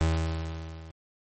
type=tone with level ramp; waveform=35% pulse; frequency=80.8 Hz; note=E2; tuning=34 cents flat; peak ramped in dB=-19 to -41 dBFS; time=0.01-0.91 s; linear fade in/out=0 ms; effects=MP3 32 kbps